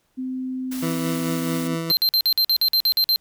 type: tone with pitch glide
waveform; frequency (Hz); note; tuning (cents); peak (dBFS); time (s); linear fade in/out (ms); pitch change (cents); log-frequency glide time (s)
sine; 258 to 256.2; C4 to C4; -24 to -36; -25; 0.17-1.76; 20; -12; 0.97-1.22
type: noise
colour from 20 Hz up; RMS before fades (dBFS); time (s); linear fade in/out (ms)
white; -36; 0.71-1.68; 10
type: tone with tremolo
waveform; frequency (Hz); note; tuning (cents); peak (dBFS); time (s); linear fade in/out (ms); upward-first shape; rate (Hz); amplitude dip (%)
20% pulse; 164.81; E3; 0; -18; 0.82-1.92; 10; sine; 4.6; 35
type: tone bursts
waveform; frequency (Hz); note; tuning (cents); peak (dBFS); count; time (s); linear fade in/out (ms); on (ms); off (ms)
square; 4136; C8; -21; -16; 11; 1.9-3.16; 0; 70; 49
effects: pink hiss -67 dBFS RMS until 3.2 s